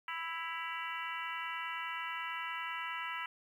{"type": "harmonic tone with a mistuned harmonic", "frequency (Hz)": 329.6, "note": "E4", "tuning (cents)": 0, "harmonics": [3, 4, 5, 6, 7, 8, 9], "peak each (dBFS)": [-43, -43, -47, -43, -47, -47, -49], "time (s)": [0.08, 3.26], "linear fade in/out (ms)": 2, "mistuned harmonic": 8, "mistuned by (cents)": 68, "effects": ["11-bit"]}